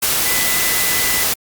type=tone in noise; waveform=sine; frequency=2000 Hz; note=B6; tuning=21 cents sharp; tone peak=-23 dBFS; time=0.25-1.24 s; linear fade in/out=10 ms; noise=white; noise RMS=-17 dBFS; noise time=0.02-1.34 s; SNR=-9 dB; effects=Opus 48 kbps